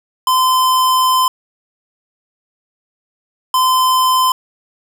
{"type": "tone pair in turn", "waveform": "square", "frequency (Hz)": [1028, 1028], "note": ["C6", "C6"], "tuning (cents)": [-31, -31], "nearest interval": "unison", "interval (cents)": 0, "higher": "neither", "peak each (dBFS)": -11, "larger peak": "neither", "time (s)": [[0.27, 1.28], [3.54, 4.32]], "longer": "first", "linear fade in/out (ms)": 2, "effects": []}